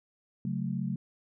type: chord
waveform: sine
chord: F# minor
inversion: second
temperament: equal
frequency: 138.59 / 185 / 220 Hz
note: C#3 / F#3 / A3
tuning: 0 / 0 / 0 cents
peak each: -34 / -33 / -35 dBFS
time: 0.45-0.96 s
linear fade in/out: 2 ms
effects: none